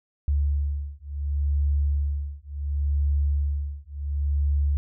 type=beating tone pair; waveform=sine; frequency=71.4 / 72.1 Hz; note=D2 / D2; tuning=-48 / -31 cents; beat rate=0.7 Hz; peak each=-25 dBFS; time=0.28-4.77 s; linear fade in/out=0 ms; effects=none